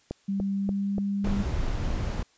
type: click train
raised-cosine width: 2 ms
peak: -18 dBFS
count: 5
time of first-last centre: 0.11-1.273 s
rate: 3.44 Hz
type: tone with pitch glide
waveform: sine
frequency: 196.9 to 199.76 Hz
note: G3 to G3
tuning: +8 to +33 cents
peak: -25 dBFS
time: 0.28-1.43 s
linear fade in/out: 10 ms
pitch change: +25 cents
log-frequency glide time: 0.51-0.99 s
type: noise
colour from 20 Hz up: brown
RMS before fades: -28 dBFS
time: 1.24-2.23 s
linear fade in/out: 5 ms
effects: white hiss -63 dBFS RMS until 2.37 s + resampled to 16000 Hz